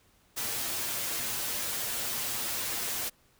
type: noise with comb filter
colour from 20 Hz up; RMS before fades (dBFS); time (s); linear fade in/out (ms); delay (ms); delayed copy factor
white; -33; 0.36-3.1; 20; 8.6; +0.65
effects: pink hiss -65 dBFS RMS until 3.39 s